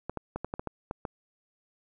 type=clicks; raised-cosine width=1 ms; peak=-19 dBFS; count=9; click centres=0.096 / 0.173 / 0.36 / 0.446 / 0.539 / 0.595 / 0.673 / 0.911 / 1.052 s; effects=none